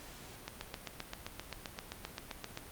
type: click train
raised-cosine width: 0.2 ms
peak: -22 dBFS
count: 17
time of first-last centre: 0.48-2.574 s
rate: 7.64 Hz
effects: pink hiss -51 dBFS RMS until 2.71 s + Opus 48 kbps